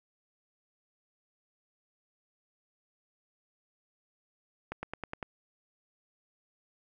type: accelerating click train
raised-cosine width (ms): 0.5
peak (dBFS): -21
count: 6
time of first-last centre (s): 4.72-5.228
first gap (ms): 110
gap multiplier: 0.96
effects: none